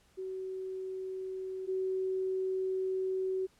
sine tone pair in turn, 377.1 / 377.1 Hz, F#4 / F#4, +33 / +33 cents, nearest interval unison, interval 0 cents, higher neither, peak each -36 / -30 dBFS, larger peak second, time 0.17-1.67 / 1.67-3.47 s, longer second, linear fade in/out 20 ms, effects pink hiss -67 dBFS RMS until 3.59 s + low-pass 11000 Hz 12 dB/octave

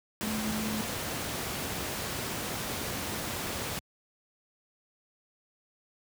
sine tone in noise, 216.2 Hz, A3, 30 cents flat, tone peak -32 dBFS, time 0.23-0.81 s, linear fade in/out 0 ms, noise pink, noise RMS -34 dBFS, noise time 0.21-3.79 s, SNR -1 dB, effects high-pass 80 Hz 12 dB/octave

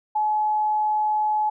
sine tone, 852 Hz, G#5, 44 cents sharp, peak -19 dBFS, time 0.15-1.5 s, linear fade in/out 10 ms, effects none

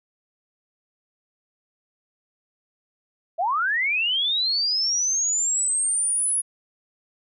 sine linear sweep, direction up, 622.3 to 10480 Hz, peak -20 dBFS, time 3.38-6.42 s, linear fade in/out 20 ms, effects none

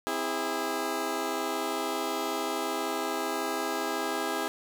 15% pulse chord, C augmented, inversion none, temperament just, 261.6 / 327 / 408.8 Hz, C4 / E4 / G#4, 0 / -14 / -27 cents, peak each -30 / -27 / -26 dBFS, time 0.07-4.48 s, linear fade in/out 0 ms, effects none

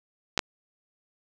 clicks, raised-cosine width 0.2 ms, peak -6 dBFS, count 2, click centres 0.377 / 0.392 s, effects none

